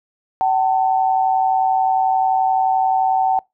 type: tone pair together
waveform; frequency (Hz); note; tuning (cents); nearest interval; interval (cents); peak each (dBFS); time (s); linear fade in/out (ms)
sine; 760.6 / 892; F#5 / A5; +48 / +23; minor third; 275; -15 / -20; 0.41-3.39; 0
effects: noise-tail reverb RT60 0.2 s tail -24 dB re dry